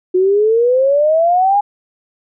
sine exponential sweep, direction up, 360.9 to 830.6 Hz, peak -9 dBFS, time 0.14-1.61 s, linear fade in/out 10 ms, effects none

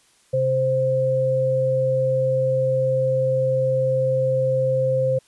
sine tone pair together, 131.85 / 523.3 Hz, C3 / C5, +14 / 0 cents, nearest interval 2 octaves, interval 2386 cents, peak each -24 / -18 dBFS, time 0.33-5.19 s, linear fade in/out 10 ms, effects white hiss -58 dBFS RMS until 5.27 s + resampled to 24000 Hz

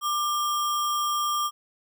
sine tone with sample-and-hold, 1188 Hz, D6, 20 cents sharp, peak -23 dBFS, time 0.01-1.51 s, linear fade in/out 50 ms, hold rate 4410 Hz, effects none

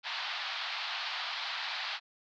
white band-pass noise, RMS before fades -37 dBFS, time 0.03-2 s, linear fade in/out 50 ms, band 700 to 4500 Hz, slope 48 dB/octave, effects none

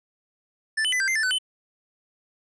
square tone with pitch steps, 1761 / 3015 / 2003 / 1575 / 2085 / 1763 / 1510 / 3036 Hz, A6 / F#7 / B6 / G6 / C7 / A6 / F#6 / F#7, +1 / +32 / +24 / +8 / -7 / +3 / +35 / +44 cents, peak -22 dBFS, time 0.77-1.386 s, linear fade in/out 10 ms, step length 77 ms, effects resampled to 22050 Hz

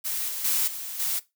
blue noise with level steps, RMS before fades -29 / -32 / -24 / -35 / -27 dBFS, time 0.04-1.2 s, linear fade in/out 20 ms, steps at 0.28 / 0.44 / 0.67 / 0.99 s, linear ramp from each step 10 ms, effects noise-tail reverb RT60 0.2 s tail -18 dB re dry

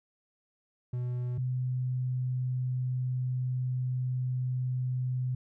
triangle / sine tone pair in turn, 123.47 / 127.01 Hz, B2 / B2, 0 / +49 cents, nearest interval unison, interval 49 cents, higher second, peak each -28 dBFS, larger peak neither, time 0.93-1.38 / 1.38-5.35 s, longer second, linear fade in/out 5 ms, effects none

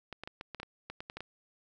clicks, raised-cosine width 0.3 ms, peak -25 dBFS, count 12, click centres 0.127 / 0.236 / 0.275 / 0.411 / 0.547 / 0.6 / 0.631 / 0.9 / 1.005 / 1.099 / 1.17 / 1.206 s, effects none

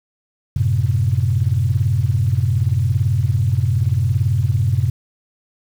sine chord, F# diminished, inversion none, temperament equal, 92.5 / 110 / 130.81 Hz, F#2 / A2 / C3, 0 / 0 / 0 cents, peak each -18 dBFS, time 0.56-4.9 s, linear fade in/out 5 ms, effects tanh soft clip ceiling -5 dBFS + 7-bit

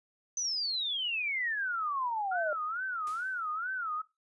sine exponential sweep, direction down, 6180 to 594 Hz, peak -30 dBFS, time 0.37-2.53 s, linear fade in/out 2 ms
sine tone with vibrato, 1376 Hz, F6, 26 cents flat, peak -32 dBFS, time 2.31-4.02 s, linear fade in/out 10 ms, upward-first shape sine, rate 2.3 Hz, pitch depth 200 cents each way
white noise with exponential decay, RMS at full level -48 dBFS, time 3.07-3.53 s, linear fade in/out 0 ms, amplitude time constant 100 ms
effects noise-tail reverb RT60 0.2 s tail -17 dB re dry + resampled to 24000 Hz

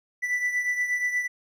triangle beating tone pair, 1975.5 / 1983.9 Hz, B6 / B6, 0 / +7 cents, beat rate 8.4 Hz, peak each -23 / -30 dBFS, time 0.22-1.28 s, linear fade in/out 20 ms, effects none

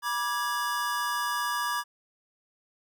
square chord, G# diminished, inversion first, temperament equal with one note detuned, 969.7 / 1174.7 / 1661.2 Hz, B5 / D6 / G#6, -32 / 0 / 0 cents, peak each -33 / -32 / -33 dBFS, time 0.02-1.84 s, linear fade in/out 50 ms, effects none

